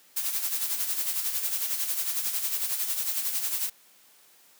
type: noise with tremolo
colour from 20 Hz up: blue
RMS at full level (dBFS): -27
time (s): 0.16-3.7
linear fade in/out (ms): 10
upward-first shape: sine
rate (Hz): 11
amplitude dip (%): 55
effects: white hiss -58 dBFS RMS until 4.59 s + high-pass 200 Hz 12 dB/octave